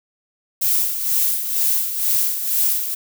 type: noise with tremolo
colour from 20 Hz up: violet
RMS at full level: -17 dBFS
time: 0.61-2.95 s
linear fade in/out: 10 ms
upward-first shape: sine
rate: 2.1 Hz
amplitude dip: 60%
effects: none